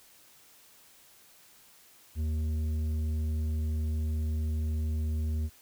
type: tone with tanh clipping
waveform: sine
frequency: 77.78 Hz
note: D#2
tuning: in tune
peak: -29 dBFS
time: 2.15-5.5 s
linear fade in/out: 50 ms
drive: 8 dB
effects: white hiss -58 dBFS RMS until 5.61 s